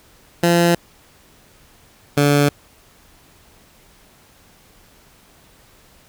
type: tone pair in turn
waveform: 15% pulse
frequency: 171.6 / 144.3 Hz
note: F3 / D3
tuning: -30 / -30 cents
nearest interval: minor third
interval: 300 cents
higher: first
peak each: -6 dBFS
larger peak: neither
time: 0.43-0.75 / 2.17-2.49 s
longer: neither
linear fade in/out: 5 ms
effects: pink hiss -51 dBFS RMS until 6.08 s